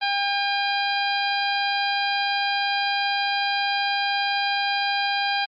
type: harmonic tone with a mistuned harmonic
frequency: 802 Hz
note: G5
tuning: 39 cents sharp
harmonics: 1 / 2 / 3 / 4 / 5 / 6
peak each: -24 / -27 / -29 / -30 / -31 / -32 dBFS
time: 0.01-5.46 s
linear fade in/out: 20 ms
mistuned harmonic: 3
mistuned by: +18 cents
effects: MP3 32 kbps